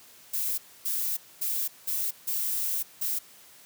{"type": "noise bursts at uneven times", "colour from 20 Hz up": "violet", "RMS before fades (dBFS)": -29, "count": 6, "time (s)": [[0.33, 0.58], [0.85, 1.17], [1.41, 1.68], [1.87, 2.11], [2.27, 2.83], [3.01, 3.19]], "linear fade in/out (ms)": 10, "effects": ["white hiss -53 dBFS RMS until 3.65 s", "high-pass 80 Hz 12 dB/octave"]}